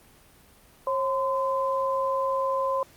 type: tone pair together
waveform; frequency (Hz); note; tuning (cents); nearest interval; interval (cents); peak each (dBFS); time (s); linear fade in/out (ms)
sine; 539.8 / 1025; C#5 / C6; -46 / -36; major seventh; 1110; -26; 0.87-2.83; 2
effects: pink hiss -55 dBFS RMS until 2.96 s + Opus 32 kbps